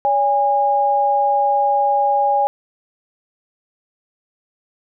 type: tone pair together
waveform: sine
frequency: 567 / 817.9 Hz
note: C#5 / G#5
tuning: +39 / -27 cents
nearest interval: tritone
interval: 634 cents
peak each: -20 / -14 dBFS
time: 0.05-2.47 s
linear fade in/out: 0 ms
effects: none